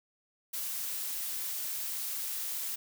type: noise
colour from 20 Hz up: blue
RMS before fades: -36 dBFS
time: 0.53-2.76 s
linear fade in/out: 10 ms
effects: none